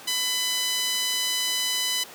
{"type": "tone with high-pass filter", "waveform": "sawtooth", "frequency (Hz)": 1000, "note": "B5", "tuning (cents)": 21, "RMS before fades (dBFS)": -26, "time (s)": [0.07, 2.04], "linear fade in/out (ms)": 10, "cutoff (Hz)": 3300, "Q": 1.3, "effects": ["pink hiss -43 dBFS RMS until 2.14 s", "high-pass 300 Hz 12 dB/octave"]}